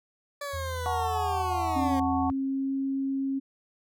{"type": "linear sweep", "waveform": "20% pulse", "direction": "down", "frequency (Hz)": [579, 264.1], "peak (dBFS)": -28, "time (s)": [0.41, 2], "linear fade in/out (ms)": 5}
{"type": "tone", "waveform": "sine", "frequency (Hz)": 82.7, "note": "E2", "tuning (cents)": 6, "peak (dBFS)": -33, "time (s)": [0.53, 2.32], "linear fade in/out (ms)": 10}
{"type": "chord", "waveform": "sine", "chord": "F# minor", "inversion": "none", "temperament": "equal", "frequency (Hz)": [740, 880, 1108.7], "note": ["F#5", "A5", "C#6"], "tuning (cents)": [0, 0, 0], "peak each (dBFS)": [-29, -33, -33], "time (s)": [0.86, 2.3], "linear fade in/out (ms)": 0}
{"type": "tone with pitch glide", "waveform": "sine", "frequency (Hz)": [269.1, 270.8], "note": ["C4", "C#4"], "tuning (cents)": [49, -40], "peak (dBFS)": -26, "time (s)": [1.75, 3.4], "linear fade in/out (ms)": 20, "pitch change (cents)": 11, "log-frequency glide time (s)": [2.33, 2.75]}
{"effects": []}